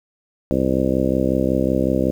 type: harmonic tone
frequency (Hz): 65.4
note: C2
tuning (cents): 0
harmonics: 1 / 2 / 3 / 4 / 5 / 6 / 7 / 8 / 9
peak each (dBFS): -27 / -27 / -23 / -22 / -23 / -28 / -28 / -24 / -27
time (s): 0.51-2.11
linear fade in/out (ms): 0
effects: 8-bit